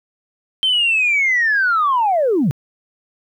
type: linear sweep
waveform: sine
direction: down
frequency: 3135 to 120 Hz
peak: -12 dBFS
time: 0.63-2.51 s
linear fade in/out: 0 ms
effects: tanh soft clip ceiling -9 dBFS + 9-bit